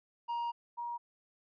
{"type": "tone pair in turn", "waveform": ["triangle", "sine"], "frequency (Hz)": [943, 949], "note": ["A#5", "A#5"], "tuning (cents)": [20, 31], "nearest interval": "unison", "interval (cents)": 11, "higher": "second", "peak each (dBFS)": [-31, -36], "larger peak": "first", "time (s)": [[0.28, 0.52], [0.77, 0.98]], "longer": "first", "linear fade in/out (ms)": 20, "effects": ["resampled to 11025 Hz"]}